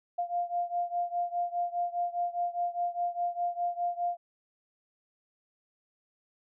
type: beating tone pair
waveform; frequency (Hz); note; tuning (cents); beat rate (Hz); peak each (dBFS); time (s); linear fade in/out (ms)
sine; 698.5 / 703.4; F5 / F5; 0 / +12; 4.9; -31 / -33; 0.18-4.17; 10
effects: none